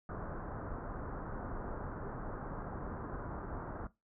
pink low-pass noise, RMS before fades -42 dBFS, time 0.09-3.87 s, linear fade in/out 2 ms, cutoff 1500 Hz, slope 48 dB/octave, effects noise-tail reverb RT60 0.2 s tail -18 dB re dry

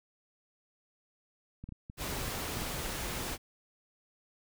clicks, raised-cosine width 5 ms, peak -31 dBFS, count 9, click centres 1.64 / 1.69 / 1.723 / 1.899 / 2.216 / 2.28 / 2.404 / 2.571 / 2.62 s
pink noise, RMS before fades -37 dBFS, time 1.97-3.38 s, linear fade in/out 50 ms
effects none

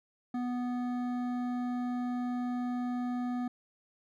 sine tone with hard clipping, 246.4 Hz, B3, 4 cents flat, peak -33 dBFS, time 0.34-3.48 s, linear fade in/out 5 ms, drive 11 dB, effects none

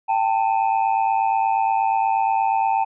triangle ring-modulated tone, 838 Hz, G#5, 15 cents sharp, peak -12 dBFS, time 0.08-2.85 s, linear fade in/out 20 ms, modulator 54.2 Hz, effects resampled to 8000 Hz

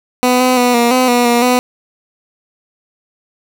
15% pulse tone with pitch steps, 249.8 / 253.8 / 246 / 237 / 254.9 / 243 / 238.5 / 249.3 Hz, B3 / B3 / B3 / A#3 / C4 / B3 / A#3 / B3, +20 / +47 / -7 / +29 / -45 / -28 / +40 / +16 cents, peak -3 dBFS, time 0.23-1.59 s, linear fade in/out 0 ms, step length 170 ms, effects none

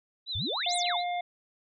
sine tone with vibrato, 3763 Hz, A#7, 16 cents sharp, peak -31 dBFS, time 0.26-1.04 s, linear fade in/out 50 ms, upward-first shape sine, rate 6.9 Hz, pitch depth 130 cents each way
sine exponential two-way sweep, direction up then down, 73.2 to 9910 to 738 Hz, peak -32 dBFS, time 0.35-0.97 s, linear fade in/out 5 ms, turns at 0.76 s
harmonic tone, 707 Hz, F5, 21 cents sharp, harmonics 1 / 3 / 5, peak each -29 / -39 / -43 dBFS, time 0.66-1.21 s, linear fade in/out 5 ms
effects none

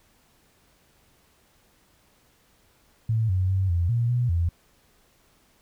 sine tone with pitch steps, 111.8 / 92.7 / 95.2 / 86.1 / 117.9 / 122.3 / 84.9 Hz, A2 / F#2 / F#2 / F2 / A#2 / B2 / F2, +28 / +4 / +50 / -24 / +20 / -16 / -48 cents, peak -20 dBFS, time 3.09-4.49 s, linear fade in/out 5 ms, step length 200 ms, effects pink hiss -62 dBFS RMS until 5.61 s

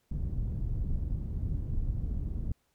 pink low-pass noise, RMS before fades -32 dBFS, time 0.11-2.52 s, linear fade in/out 5 ms, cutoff 120 Hz, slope 12 dB/octave, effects pink hiss -74 dBFS RMS until 2.74 s

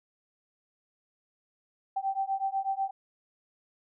sine beating tone pair, 774 / 782.1 Hz, G5 / G5, -22 / -4 cents, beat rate 8.1 Hz, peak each -31 dBFS, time 1.96-2.91 s, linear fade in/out 10 ms, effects none

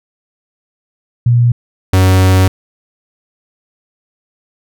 sine / 45% pulse tone pair in turn, 120 / 93.74 Hz, B2 / F#2, -49 / +23 cents, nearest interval major third, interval 428 cents, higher first, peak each -6 dBFS, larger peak neither, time 1.26-1.52 / 1.93-2.48 s, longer second, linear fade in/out 5 ms, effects none

